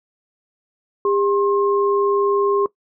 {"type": "tone pair together", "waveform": "sine", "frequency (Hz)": [402.3, 1067.5], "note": ["G4", "C6"], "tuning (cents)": [45, 34], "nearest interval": "octave + perfect fourth", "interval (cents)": 1689, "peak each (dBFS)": [-16, -21], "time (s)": [1.05, 2.66], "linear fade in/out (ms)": 2, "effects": ["noise-tail reverb RT60 0.1 s tail -19 dB re dry"]}